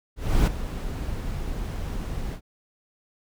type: noise with ADSR envelope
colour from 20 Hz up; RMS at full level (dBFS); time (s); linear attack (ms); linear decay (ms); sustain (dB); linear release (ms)
brown; -17; 0.16-2.41; 310; 13; -13; 83
effects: none